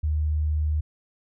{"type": "tone", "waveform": "sine", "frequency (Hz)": 76.3, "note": "D#2", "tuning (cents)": -33, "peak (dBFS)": -21, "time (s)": [0.03, 0.81], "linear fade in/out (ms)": 10, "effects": []}